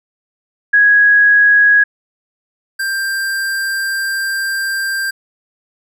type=tone pair in turn; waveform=sine / square; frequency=1661.2 / 1583 Hz; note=G#6 / G6; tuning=0 / +17 cents; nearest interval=minor second; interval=83 cents; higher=first; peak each=-6 / -17 dBFS; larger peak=first; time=0.73-1.84 / 2.79-5.11 s; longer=second; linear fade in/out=10 ms; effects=none